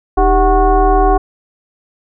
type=tone with frequency modulation; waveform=sine; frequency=393 Hz; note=G4; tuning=4 cents sharp; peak=-7 dBFS; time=0.17-1.18 s; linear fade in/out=10 ms; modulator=353 Hz; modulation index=1.6; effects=none